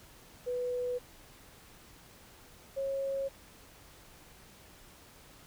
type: tone pair in turn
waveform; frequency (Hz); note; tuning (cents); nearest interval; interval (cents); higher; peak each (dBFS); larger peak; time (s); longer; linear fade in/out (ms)
sine; 493.9 / 545.4; B4 / C#5; 0 / -28; major second; 172; second; -31 / -31; neither; 0.46-0.99 / 2.76-3.29; neither; 20
effects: pink hiss -56 dBFS RMS until 5.46 s